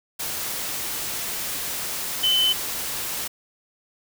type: tone in noise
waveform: sine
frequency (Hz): 3042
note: F#7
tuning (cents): +47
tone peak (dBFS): -17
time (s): 2.23-2.53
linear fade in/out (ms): 10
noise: white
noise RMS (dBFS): -29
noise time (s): 0.19-3.28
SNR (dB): +9
effects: none